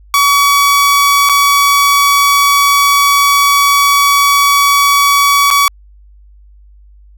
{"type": "tone with dropouts", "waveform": "sawtooth", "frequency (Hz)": 1134, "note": "C#6", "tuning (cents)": 39, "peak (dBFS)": -3, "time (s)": [0.14, 5.68], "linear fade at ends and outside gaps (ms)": 1, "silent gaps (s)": [[1.29, 1.295], [5.504, 5.51]], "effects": ["added 50 Hz sine -38 dBFS peak until 7.17 s"]}